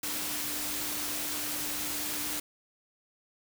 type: tone in noise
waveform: sine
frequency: 297.7 Hz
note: D4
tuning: 24 cents sharp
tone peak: -44 dBFS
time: 0.03-2.4 s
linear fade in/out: 5 ms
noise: white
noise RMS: -34 dBFS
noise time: 0.03-2.4 s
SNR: -13 dB
effects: none